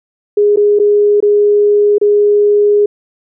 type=tone with dropouts; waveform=sine; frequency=413.2 Hz; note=G#4; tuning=9 cents flat; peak=-6 dBFS; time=0.37-2.86 s; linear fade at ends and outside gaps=5 ms; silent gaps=0.561-0.571 / 0.79-0.797 / 1.204-1.225 / 1.983-2.013 s; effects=none